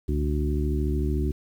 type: harmonic tone with a mistuned harmonic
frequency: 73.42 Hz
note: D2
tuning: in tune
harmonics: 1 / 2 / 3 / 4 / 5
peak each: -24 / -31 / -33 / -32 / -32 dBFS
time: 0.08-1.32 s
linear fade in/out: 10 ms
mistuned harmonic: 1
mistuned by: -96 cents
effects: 9-bit